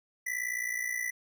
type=ring-modulated tone; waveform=square; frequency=1984 Hz; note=B6; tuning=7 cents sharp; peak=-29 dBFS; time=0.26-1.11 s; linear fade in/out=10 ms; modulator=29.6 Hz; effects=none